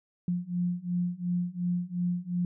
sine beating tone pair, 175.4 / 178.2 Hz, F3 / F3, +8 / +35 cents, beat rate 2.8 Hz, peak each -31 / -30 dBFS, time 0.28-2.45 s, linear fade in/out 2 ms, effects none

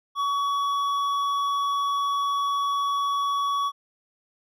sine tone with hard clipping, 1128 Hz, C#6, 30 cents sharp, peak -24 dBFS, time 0.15-3.72 s, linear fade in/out 50 ms, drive 7 dB, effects none

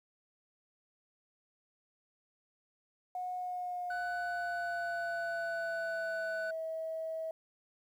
sine tone with pitch glide, 728 to 644.8 Hz, F#5 to E5, -28 to -38 cents, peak -35 dBFS, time 3.15-7.31 s, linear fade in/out 2 ms, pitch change -210 cents, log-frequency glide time 3.36-6.64 s
triangle tone, 1492 Hz, F#6, 14 cents sharp, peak -35 dBFS, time 3.9-6.51 s, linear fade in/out 5 ms
effects tanh soft clip ceiling -26 dBFS + 11-bit

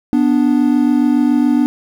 triangle tone pair together, 246.9 / 294 Hz, B3 / D4, 0 / +2 cents, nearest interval minor third, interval 302 cents, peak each -11 dBFS, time 0.13-1.66 s, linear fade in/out 0 ms, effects 7-bit

